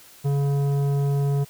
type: tone with tanh clipping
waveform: sine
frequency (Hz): 140.9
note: C#3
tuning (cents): +29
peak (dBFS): -21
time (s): 0.24-1.45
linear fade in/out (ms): 20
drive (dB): 12
effects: white hiss -49 dBFS RMS until 1.49 s